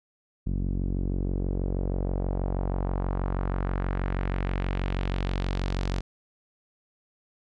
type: tone with low-pass filter sweep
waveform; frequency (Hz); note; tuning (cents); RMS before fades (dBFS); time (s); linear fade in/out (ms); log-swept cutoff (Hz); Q
sawtooth; 46.25; F#1; 0; -28; 0.46-6.01; 10; 230 to 5500; 1.4
effects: none